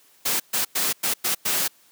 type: noise bursts at uneven times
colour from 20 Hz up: white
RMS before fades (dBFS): -23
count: 6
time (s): 0.25-0.4 / 0.53-0.65 / 0.75-0.93 / 1.03-1.14 / 1.24-1.35 / 1.45-1.68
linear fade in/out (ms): 10
effects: white hiss -57 dBFS RMS until 1.91 s + high-pass 150 Hz 12 dB/octave